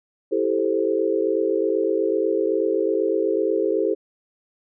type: chord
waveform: sine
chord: A minor seventh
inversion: second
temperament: equal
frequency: 329.6 / 392 / 440 / 523.3 Hz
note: E4 / G4 / A4 / C5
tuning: 0 / 0 / 0 / 0 cents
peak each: -25 / -23 / -23 / -26 dBFS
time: 0.31-3.95 s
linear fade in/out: 20 ms
effects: none